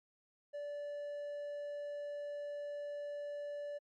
triangle tone, 581 Hz, D5, 19 cents flat, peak -38 dBFS, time 0.53-3.79 s, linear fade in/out 20 ms, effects MP3 48 kbps

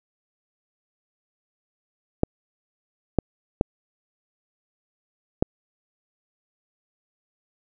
clicks, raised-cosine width 2 ms, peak -4 dBFS, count 4, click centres 2.234 / 3.187 / 3.611 / 5.425 s, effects none

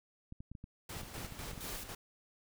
clicks, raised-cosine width 5 ms, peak -34 dBFS, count 12, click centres 0.324 / 0.405 / 0.516 / 0.552 / 0.641 / 0.968 / 1.033 / 1.18 / 1.247 / 1.323 / 1.533 / 1.577 s
pink noise with tremolo, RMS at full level -44 dBFS, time 0.89-1.95 s, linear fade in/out 5 ms, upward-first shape square, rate 4 Hz, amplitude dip 50%
white noise, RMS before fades -46 dBFS, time 1.6-1.84 s, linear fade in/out 10 ms
effects none

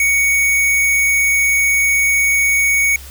sine tone with sample-and-hold, 2236 Hz, C#7, 14 cents sharp, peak -11 dBFS, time 0-2.96 s, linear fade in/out 2 ms, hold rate 8820 Hz, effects added 67 Hz sine -34 dBFS peak until 3.1 s + white hiss -38 dBFS RMS until 3.1 s

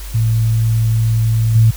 sine tone with level steps, 112.5 Hz, A2, 39 cents sharp, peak -11 / -6 dBFS, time 0.14-1.71 s, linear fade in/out 10 ms, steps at 1.55 s, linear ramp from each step 5 ms, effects added 50 Hz sine -26 dBFS peak until 1.76 s + white hiss -35 dBFS RMS until 1.76 s

